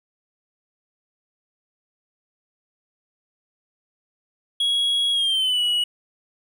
triangle tone with pitch glide, 3322 to 2926 Hz, G#7 to F#7, 0 to -20 cents, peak -17 dBFS, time 4.6-5.84 s, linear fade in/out 5 ms, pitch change -220 cents, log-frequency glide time 5.12-5.62 s, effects none

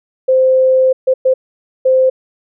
sine tone bursts at uneven times, 520 Hz, C5, 11 cents flat, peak -7 dBFS, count 4, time 0.28-0.93 / 1.07-1.14 / 1.25-1.34 / 1.85-2.1 s, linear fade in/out 10 ms, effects none

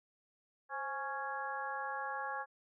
harmonic tone with a mistuned harmonic, 277.2 Hz, C#4, in tune, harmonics 2 / 3 / 4 / 5 / 6, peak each -47 / -41 / -43 / -46 / -43 dBFS, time 0.69-2.46 s, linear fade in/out 50 ms, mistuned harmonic 2, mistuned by -81 cents, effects none

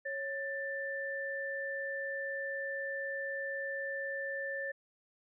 sine tone pair together, 549.8 / 1772 Hz, C#5 / A6, -14 / +12 cents, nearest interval octave + minor sixth, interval 2026 cents, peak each -39 / -37 dBFS, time 0.05-4.72 s, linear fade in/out 10 ms, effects none

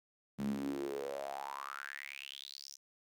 sawtooth tone with high-pass filter sweep, 69.3 Hz, C#2, in tune, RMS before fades -42 dBFS, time 0.38-2.77 s, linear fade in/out 20 ms, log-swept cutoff 180 to 6000 Hz, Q 7.9, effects none

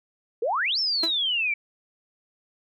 sine exponential two-way sweep, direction up then down, 423.2 to 5480 to 2282 Hz, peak -22 dBFS, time 0.42-1.54 s, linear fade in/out 5 ms, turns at 0.79 s
sawtooth tone with exponential decay, 329.6 Hz, E4, in tune, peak -20 dBFS, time 1.03-1.14 s, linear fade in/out 5 ms, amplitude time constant 22 ms
effects none

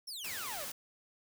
sawtooth exponential sweep, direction down, 5680 to 526 Hz, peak -38 dBFS, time 0.07-0.65 s, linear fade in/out 10 ms
white noise, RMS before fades -42 dBFS, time 0.24-0.72 s, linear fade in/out 5 ms
effects none

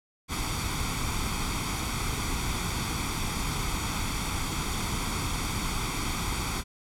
pink noise with comb filter, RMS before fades -30 dBFS, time 0.28-6.64 s, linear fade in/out 50 ms, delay 0.87 ms, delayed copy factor +0.65, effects low-pass 11000 Hz 12 dB/octave

